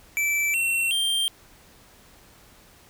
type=tone with pitch steps; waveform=square; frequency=2323 / 2715 / 3173 Hz; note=D7 / F7 / G7; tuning=-20 / -50 / +20 cents; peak=-22 dBFS; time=0.17-1.28 s; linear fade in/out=0 ms; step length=370 ms; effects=pink hiss -53 dBFS RMS until 2.89 s